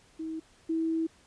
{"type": "tone pair in turn", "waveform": "sine", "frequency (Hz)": [320, 324.8], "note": ["D#4", "E4"], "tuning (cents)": [49, -26], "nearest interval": "unison", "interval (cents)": 25, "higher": "second", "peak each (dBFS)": [-33, -26], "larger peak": "second", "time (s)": [[0.19, 0.4], [0.69, 1.07]], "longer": "second", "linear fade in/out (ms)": 10, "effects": ["pink hiss -61 dBFS RMS until 1.26 s", "resampled to 22050 Hz"]}